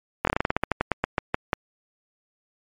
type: slowing click train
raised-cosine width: 0.5 ms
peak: -6 dBFS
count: 17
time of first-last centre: 0.25-1.532 s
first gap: 23 ms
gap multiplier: 1.15
effects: MP3 64 kbps